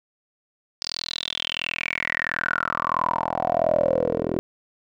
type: tone with band-pass filter sweep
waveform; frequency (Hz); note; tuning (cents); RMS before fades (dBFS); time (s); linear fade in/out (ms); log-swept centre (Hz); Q
10% pulse; 41.48; E1; +12; -25; 0.82-4.39; 0; 5000 to 380; 9
effects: none